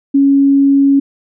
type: tone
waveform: sine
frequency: 277.2 Hz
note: C#4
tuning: in tune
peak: -6 dBFS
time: 0.14-1 s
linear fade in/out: 10 ms
effects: none